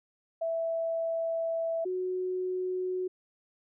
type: tone pair in turn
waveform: sine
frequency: 659.3 / 368.1 Hz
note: E5 / F#4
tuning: 0 / -9 cents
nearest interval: minor seventh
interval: 1009 cents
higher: first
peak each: -28 / -29 dBFS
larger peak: first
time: 0.41-1.85 / 1.85-3.08 s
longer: first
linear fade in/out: 10 ms
effects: none